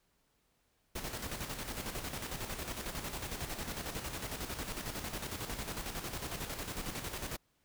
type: noise with tremolo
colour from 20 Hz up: pink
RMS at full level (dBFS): -39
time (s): 0.95-7.37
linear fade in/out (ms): 10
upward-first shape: square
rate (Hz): 11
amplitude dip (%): 50
effects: pink hiss -75 dBFS RMS until 7.64 s